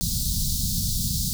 pink band-stop noise, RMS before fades -25 dBFS, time 0.01-1.33 s, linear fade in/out 0 ms, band 210 to 3900 Hz, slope 48 dB/octave, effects none

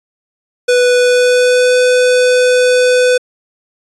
square tone with pitch glide, 493.9 to 499.9 Hz, B4 to B4, 0 to +21 cents, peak -8 dBFS, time 0.68-3.18 s, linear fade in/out 10 ms, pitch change +21 cents, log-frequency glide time 0.97-1.76 s, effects resampled to 22050 Hz

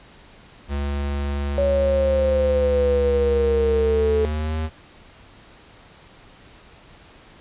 square tone with pitch glide, 71 to 78.78 Hz, C#2 to D#2, +42 to +22 cents, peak -23 dBFS, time 0.68-4.7 s, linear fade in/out 50 ms, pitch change +180 cents, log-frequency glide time 3.77-4.57 s
sine exponential sweep, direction down, 563 to 434.2 Hz, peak -17 dBFS, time 1.58-4.25 s, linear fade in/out 0 ms
effects pink hiss -48 dBFS RMS until 7.4 s + resampled to 8000 Hz

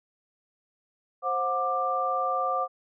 sine tone cluster, 527 / 727 / 1183 Hz, C5 / F#5 / D6, +12 / -31 / +12 cents, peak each -31 / -29 / -27 dBFS, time 1.22-2.68 s, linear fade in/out 50 ms, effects none

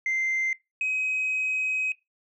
sine tone pair in turn, 2084 / 2531 Hz, C7 / D#7, -7 / +29 cents, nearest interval minor third, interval 336 cents, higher second, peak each -22 dBFS, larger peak neither, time 0.06-0.53 / 0.81-1.92 s, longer second, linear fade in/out 2 ms, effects noise-tail reverb RT60 0.2 s tail -21 dB re dry + tanh soft clip ceiling -21 dBFS

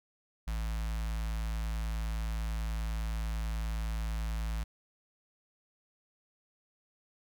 square tone with notch filter, 54.7 Hz, A1, 9 cents flat, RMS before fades -34 dBFS, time 0.47-4.64 s, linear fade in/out 10 ms, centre 370 Hz, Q 0.54, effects none

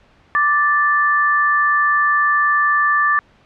sine tone pair together, 1174.7 / 1760.1 Hz, D6 / A6, 0 / 0 cents, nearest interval perfect fifth, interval 700 cents, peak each -15 dBFS, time 0.35-3.19 s, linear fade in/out 0 ms, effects pink hiss -52 dBFS RMS until 3.45 s + low-pass 3000 Hz 12 dB/octave

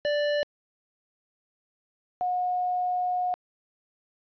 square / sine tone pair in turn, 587 / 724.2 Hz, D5 / F#5, -1 / -37 cents, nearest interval major third, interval 364 cents, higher second, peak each -24 / -24 dBFS, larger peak neither, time 0.05-0.43 / 2.21-3.34 s, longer second, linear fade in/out 0 ms, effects resampled to 11025 Hz + 11-bit

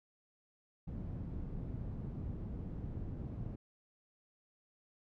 white low-pass noise, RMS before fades -42 dBFS, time 0.87-3.56 s, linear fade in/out 10 ms, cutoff 140 Hz, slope 12 dB/octave, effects none

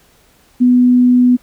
sine tone, 247.9 Hz, B3, 7 cents sharp, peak -6 dBFS, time 0.6-1.37 s, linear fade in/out 20 ms, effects pink hiss -51 dBFS RMS until 1.42 s

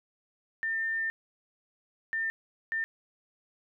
sine tone bursts at uneven times, 1802 Hz, A6, 41 cents sharp, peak -28 dBFS, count 3, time 0.63-1.1 / 2.13-2.3 / 2.72-2.84 s, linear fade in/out 0 ms, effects none

